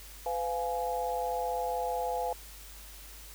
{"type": "chord", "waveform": "sine", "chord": "F diminished", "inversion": "second", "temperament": "just", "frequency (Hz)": [502.9, 698.5, 838.1], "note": ["Cb5", "F5", "Ab5"], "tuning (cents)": [31, 0, 16], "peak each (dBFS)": -34, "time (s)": [0.26, 2.33], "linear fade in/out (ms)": 2, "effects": ["added 50 Hz sine -49 dBFS peak until 3.34 s", "white hiss -50 dBFS RMS until 3.34 s"]}